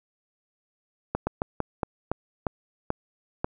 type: slowing click train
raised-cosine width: 1 ms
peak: -11 dBFS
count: 9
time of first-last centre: 1.15-3.445 s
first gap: 120 ms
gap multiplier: 1.24
effects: none